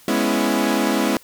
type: chord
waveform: sawtooth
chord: C# minor seventh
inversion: second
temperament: equal with one note detuned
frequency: 207.7 / 246.9 / 277.2 / 331.5 Hz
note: G#3 / B3 / C#4 / E4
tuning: 0 / 0 / 0 / +10 cents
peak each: -19 dBFS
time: 0.08-1.17 s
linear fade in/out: 2 ms
effects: white hiss -49 dBFS RMS until 1.23 s